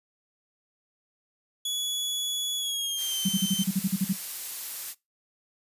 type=tone with pitch glide; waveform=sawtooth; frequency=3392 to 3093 Hz; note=G#7 to G7; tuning=+36 to -24 cents; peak=-25 dBFS; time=1.65-3.64 s; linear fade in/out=5 ms; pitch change=-160 cents; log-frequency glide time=2.57-3.22 s
type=noise; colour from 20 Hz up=blue; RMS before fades=-34 dBFS; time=2.96-4.95 s; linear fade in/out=50 ms
type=tone bursts; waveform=sine; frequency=190 Hz; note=F#3; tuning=46 cents sharp; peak=-21 dBFS; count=11; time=3.25-4.131 s; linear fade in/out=10 ms; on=41 ms; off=43 ms
effects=noise-tail reverb RT60 0.2 s tail -21 dB re dry + resampled to 32000 Hz